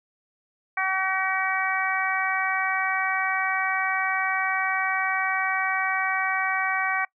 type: harmonic tone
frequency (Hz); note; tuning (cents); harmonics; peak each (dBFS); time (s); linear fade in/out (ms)
380; F#4; +46; 2 / 3 / 4 / 5 / 6; -29 / -29 / -29 / -29 / -29; 0.77-7.05; 5
effects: noise-tail reverb RT60 0.1 s tail -23 dB re dry